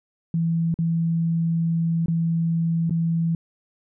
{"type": "tone with dropouts", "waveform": "sine", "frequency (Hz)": 165.8, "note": "E3", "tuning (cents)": 10, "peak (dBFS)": -19, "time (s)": [0.34, 3.35], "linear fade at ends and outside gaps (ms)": 2, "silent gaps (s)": [[0.742, 0.788], [2.06, 2.082], [2.896, 2.907]], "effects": []}